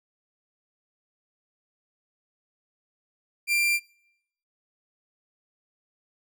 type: tone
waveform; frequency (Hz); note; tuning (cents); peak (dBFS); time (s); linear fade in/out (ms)
40% pulse; 2374; D7; +18; -20; 3.47-3.8; 50
effects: noise-tail reverb RT60 0.8 s tail -26 dB re dry